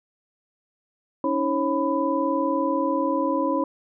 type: tone cluster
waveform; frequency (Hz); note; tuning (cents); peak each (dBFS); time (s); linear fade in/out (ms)
sine; 280.6 / 320.8 / 544 / 997; C#4 / E4 / C#5 / B5; +21 / -47 / -33 / +16; -26; 1.24-3.64; 2
effects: none

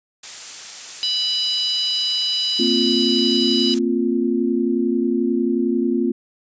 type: noise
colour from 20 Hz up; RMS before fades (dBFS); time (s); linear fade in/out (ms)
blue; -29; 0.23-3.79; 5
type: harmonic tone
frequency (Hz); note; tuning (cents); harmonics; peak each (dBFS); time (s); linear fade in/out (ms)
987.8; B5; 0; 3 / 4 / 5; -23 / -23 / -23; 1.03-3.74; 0
type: chord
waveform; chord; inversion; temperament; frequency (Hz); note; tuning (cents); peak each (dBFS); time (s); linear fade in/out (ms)
sine; Bb suspended second; none; equal with one note detuned; 230.4 / 261.6 / 349.2; Bb3 / C4 / F4; -20 / 0 / 0; -21; 2.59-6.12; 10
effects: resampled to 16000 Hz

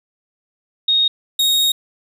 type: tone pair in turn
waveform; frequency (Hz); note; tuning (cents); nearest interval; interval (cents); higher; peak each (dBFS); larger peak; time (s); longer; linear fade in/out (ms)
sine / 40% pulse; 3729 / 3748; A#7 / A#7; 0 / +9; unison; 9; second; -12; neither; 0.88-1.08 / 1.39-1.72; second; 5
effects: 9-bit

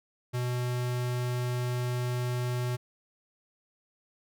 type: tone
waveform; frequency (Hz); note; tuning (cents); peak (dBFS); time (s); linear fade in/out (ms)
square; 123.6; B2; +2; -29; 0.33-2.77; 20
effects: none

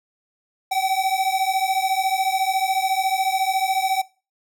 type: beating tone pair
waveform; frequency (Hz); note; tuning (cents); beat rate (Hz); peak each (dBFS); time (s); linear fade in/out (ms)
square; 759 / 773; F#5 / G5; +44 / -24; 14; -23; 0.71-4.02; 10
effects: noise-tail reverb RT60 0.3 s tail -19 dB re dry

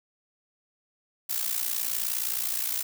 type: noise with amplitude modulation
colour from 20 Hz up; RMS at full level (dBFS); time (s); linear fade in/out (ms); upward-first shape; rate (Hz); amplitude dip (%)
blue; -26; 1.29-2.83; 10; sine; 59.4; 75
effects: none

